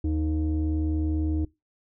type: tone pair together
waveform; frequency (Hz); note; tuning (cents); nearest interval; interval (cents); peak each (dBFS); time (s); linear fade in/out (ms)
sine; 77.78 / 311.4; D#2 / D#4; 0 / +2; 2 octaves; 2402; -23 / -26; 0.04-1.45; 5
effects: noise-tail reverb RT60 0.2 s tail -21 dB re dry + tanh soft clip ceiling -19 dBFS